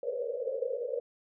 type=band-pass noise; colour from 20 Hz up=pink; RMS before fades=-34 dBFS; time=0.03-1 s; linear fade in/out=2 ms; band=460 to 560 Hz; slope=96 dB/octave; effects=none